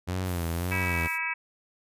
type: tone with vibrato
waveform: sawtooth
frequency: 88 Hz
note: F2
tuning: 14 cents sharp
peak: -24 dBFS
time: 0.07-1.08 s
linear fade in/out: 20 ms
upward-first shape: sine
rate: 1.8 Hz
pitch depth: 100 cents each way
type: noise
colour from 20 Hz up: violet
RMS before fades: -41 dBFS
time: 0.23-1.19 s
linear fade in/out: 50 ms
type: harmonic tone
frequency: 324.8 Hz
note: E4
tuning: 26 cents flat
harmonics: 3 / 4 / 5 / 6 / 7 / 8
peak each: -36 / -42 / -36 / -36 / -31 / -34 dBFS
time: 0.71-1.34 s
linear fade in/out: 10 ms
effects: resampled to 32000 Hz